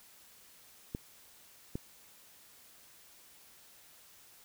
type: clicks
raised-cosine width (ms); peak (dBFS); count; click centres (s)
3; -23; 2; 0.949 / 1.755
effects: white hiss -59 dBFS RMS until 4.44 s